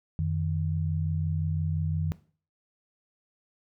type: tone pair together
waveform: sine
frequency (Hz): 89.76 / 155.56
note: F2 / D#3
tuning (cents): +48 / 0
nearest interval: minor seventh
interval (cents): 952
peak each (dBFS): -28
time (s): 0.19-2.12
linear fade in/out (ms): 0
effects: noise-tail reverb RT60 0.4 s tail -17 dB re dry